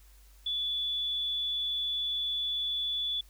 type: tone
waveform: sine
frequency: 3447 Hz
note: A7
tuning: 36 cents flat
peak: -29 dBFS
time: 0.46-3.21 s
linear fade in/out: 5 ms
effects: added 50 Hz sine -54 dBFS peak until 3.29 s + white hiss -63 dBFS RMS until 3.29 s